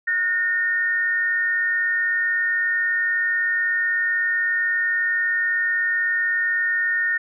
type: tone pair together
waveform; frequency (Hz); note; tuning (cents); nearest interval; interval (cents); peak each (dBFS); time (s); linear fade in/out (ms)
sine; 1454 / 1831.9; F#6 / A#6; -31 / -31; major third; 400; -27 / -19; 0.07-7.18; 10
effects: none